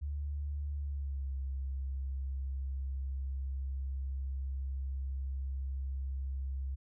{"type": "tone with pitch glide", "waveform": "sine", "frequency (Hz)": [72.2, 66.98], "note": ["D2", "C2"], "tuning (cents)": [-29, 41], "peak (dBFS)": -34, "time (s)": [0.01, 6.76], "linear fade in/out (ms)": 20, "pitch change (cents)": -130, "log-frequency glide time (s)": [0.74, 1.34], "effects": []}